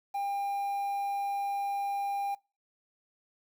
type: tone with quantisation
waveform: triangle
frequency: 800 Hz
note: G5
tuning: 35 cents sharp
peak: -28 dBFS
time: 0.14-2.35 s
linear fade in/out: 10 ms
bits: 9
effects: noise-tail reverb RT60 0.3 s tail -24 dB re dry